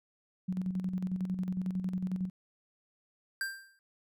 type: tone with tremolo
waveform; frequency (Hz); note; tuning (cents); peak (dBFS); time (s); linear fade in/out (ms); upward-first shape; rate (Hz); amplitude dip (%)
sine; 184.7; F#3; -3; -29; 0.48-2.3; 10; square; 11; 55
type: tone with exponential decay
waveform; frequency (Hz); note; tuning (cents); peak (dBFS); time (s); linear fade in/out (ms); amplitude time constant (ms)
square; 1581; G6; +14; -30; 3.41-3.79; 1; 82
effects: none